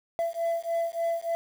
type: beating tone pair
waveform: sine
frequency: 670 / 673.4 Hz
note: E5 / E5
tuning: +28 / +37 cents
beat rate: 3.4 Hz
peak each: -27 dBFS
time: 0.19-1.35 s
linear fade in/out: 0 ms
effects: tanh soft clip ceiling -23 dBFS + 8-bit